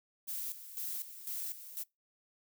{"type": "noise with tremolo", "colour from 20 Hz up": "violet", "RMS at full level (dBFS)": -39, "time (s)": [0.27, 1.84], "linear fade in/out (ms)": 20, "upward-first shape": "square", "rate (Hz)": 2, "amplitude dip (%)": 70, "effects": ["noise-tail reverb RT60 0.2 s tail -24 dB re dry"]}